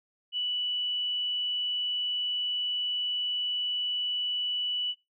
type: tone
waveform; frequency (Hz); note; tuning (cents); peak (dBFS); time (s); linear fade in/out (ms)
sine; 2960; F#7; 0; -27; 0.32-4.95; 50
effects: noise-tail reverb RT60 0.2 s tail -19 dB re dry